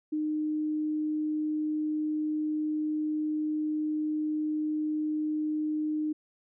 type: tone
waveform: sine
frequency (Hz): 306.1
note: D#4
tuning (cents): -28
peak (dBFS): -27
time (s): 0.12-6.13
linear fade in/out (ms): 10
effects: none